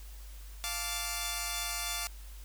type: chord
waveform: 5% pulse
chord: D minor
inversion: first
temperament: equal with one note detuned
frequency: 698.5 / 880 / 1165.2 Hz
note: F5 / A5 / D6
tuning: 0 / 0 / -14 cents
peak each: -26 / -29 / -25 dBFS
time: 0.64-2.07 s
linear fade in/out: 0 ms
effects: added 50 Hz sine -44 dBFS peak until 2.44 s + white hiss -56 dBFS RMS until 2.44 s